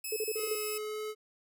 5% pulse tone, 2586 Hz, E7, 34 cents flat, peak -27 dBFS, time 0.04-0.78 s, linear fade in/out 5 ms
sine tone bursts, 434.2 Hz, A4, 23 cents flat, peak -30 dBFS, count 6, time 0.12-0.554 s, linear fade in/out 5 ms, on 44 ms, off 34 ms
square tone with pitch glide, 424.6 to 429 Hz, G#4 to A4, +38 to -44 cents, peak -36 dBFS, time 0.35-1.15 s, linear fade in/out 50 ms, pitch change +18 cents, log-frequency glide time 0.67-1.02 s
effects none

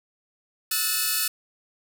5% pulse tone cluster, 1302 / 1465 / 1769 / 2567 / 4433 Hz, E6 / F#6 / A6 / E7 / C#8, -22 / -18 / +9 / -47 / -1 cents, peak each -20 dBFS, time 0.71-1.28 s, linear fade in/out 5 ms, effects none

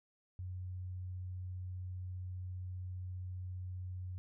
sine tone, 91.5 Hz, F#2, 19 cents flat, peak -40 dBFS, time 0.39-4.18 s, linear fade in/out 0 ms, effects none

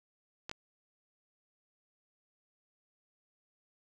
clicks, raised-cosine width 0.2 ms, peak -22 dBFS, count 2, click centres 0.495 / 0.514 s, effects none

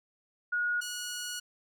sine / 10% pulse tone pair in turn, 1446 / 1455.2 Hz, F#6 / F#6, -40 / -29 cents, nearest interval unison, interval 11 cents, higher second, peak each -27 dBFS, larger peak neither, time 0.52-0.81 / 0.81-1.4 s, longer second, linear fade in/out 10 ms, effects none

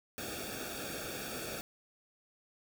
pink noise with comb filter, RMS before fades -41 dBFS, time 0.18-1.61 s, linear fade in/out 0 ms, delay 0.99 ms, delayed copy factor -1, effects none

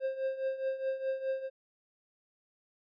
triangle tone with tremolo, 531 Hz, C5, 25 cents sharp, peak -26 dBFS, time 0-1.5 s, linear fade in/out 50 ms, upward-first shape triangle, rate 4.8 Hz, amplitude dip 80%, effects resampled to 11025 Hz

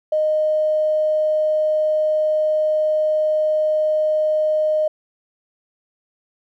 triangle tone with tanh clipping, 617 Hz, D#5, 15 cents flat, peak -15 dBFS, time 0.12-4.88 s, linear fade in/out 5 ms, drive 3 dB, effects none

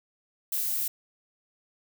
violet noise, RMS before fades -29 dBFS, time 0.52-0.88 s, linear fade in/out 5 ms, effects none

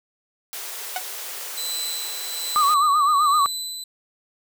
white high-pass noise, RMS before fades -33 dBFS, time 0.53-2.74 s, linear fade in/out 0 ms, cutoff 350 Hz, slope 48 dB/octave
sawtooth tone with exponential decay, 740 Hz, F#5, in tune, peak -17 dBFS, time 0.96-1.04 s, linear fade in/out 2 ms, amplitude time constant 16 ms
25% pulse tone with tremolo, 4009 Hz, B7, 25 cents sharp, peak -21 dBFS, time 1.57-3.84 s, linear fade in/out 5 ms, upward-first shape sine, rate 1.2 Hz, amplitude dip 50%
sine tone with vibrato, 1174.7 Hz, D6, in tune, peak -15 dBFS, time 2.56-3.46 s, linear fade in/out 0 ms, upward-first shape sine, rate 7.8 Hz, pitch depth 99 cents each way
effects none

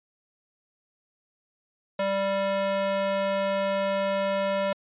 square tone with high-pass filter, 196 Hz, G3, in tune, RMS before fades -26 dBFS, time 1.99-4.73 s, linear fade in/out 5 ms, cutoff 440 Hz, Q 2.9, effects resampled to 8000 Hz

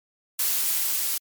blue noise with level ramp, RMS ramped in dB -23 to -26 dBFS, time 0.39-1.18 s, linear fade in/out 5 ms, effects MP3 96 kbps

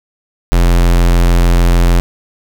square tone, 43.31 Hz, F1, 14 cents flat, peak -7 dBFS, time 0.52-2 s, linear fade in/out 0 ms, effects none

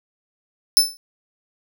sawtooth tone with exponential decay, 5274 Hz, E8, in tune, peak -4 dBFS, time 0.77-0.97 s, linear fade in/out 0 ms, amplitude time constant 43 ms, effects none

